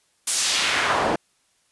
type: noise with band-pass filter sweep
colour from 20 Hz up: pink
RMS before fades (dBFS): -22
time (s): 0.27-1.16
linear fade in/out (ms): 5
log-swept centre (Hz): 10000 to 540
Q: 1.1
effects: white hiss -65 dBFS RMS until 1.71 s + resampled to 24000 Hz